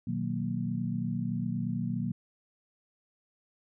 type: chord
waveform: sine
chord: B major seventh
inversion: none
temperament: equal with one note detuned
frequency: 121.84 / 155.56 / 185 / 233.1 Hz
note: B2 / D#3 / F#3 / A#3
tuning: -23 / 0 / 0 / 0 cents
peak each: -35 / -37 / -34 / -34 dBFS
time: 0.07-2.12 s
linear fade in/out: 5 ms
effects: none